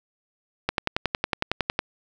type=click train; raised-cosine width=0.3 ms; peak=-6 dBFS; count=13; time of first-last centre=0.69-1.791 s; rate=10.9 Hz; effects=none